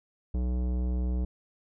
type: tone with tanh clipping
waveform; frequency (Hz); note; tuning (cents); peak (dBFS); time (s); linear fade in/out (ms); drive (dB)
sine; 61.74; B1; 0; -28; 0.34-1.25; 5; 16
effects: none